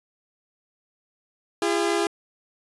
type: tone pair together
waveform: sawtooth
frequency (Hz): 339.6 / 406.5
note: F4 / G#4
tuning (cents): -48 / -37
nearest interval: minor third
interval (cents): 311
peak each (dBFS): -20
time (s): 1.62-2.07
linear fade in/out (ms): 2
effects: resampled to 24000 Hz